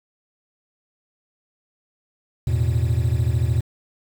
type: chord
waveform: triangle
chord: E suspended fourth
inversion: none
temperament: equal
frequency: 82.41 / 110 / 123.47 Hz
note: E2 / A2 / B2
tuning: 0 / 0 / 0 cents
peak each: -20 dBFS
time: 2.47-3.61 s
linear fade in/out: 5 ms
effects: 7-bit